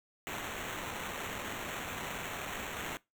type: noise with sample-and-hold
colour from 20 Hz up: white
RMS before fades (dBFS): -40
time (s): 0.27-2.97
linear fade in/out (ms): 0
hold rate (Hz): 4900
effects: noise-tail reverb RT60 0.2 s tail -21 dB re dry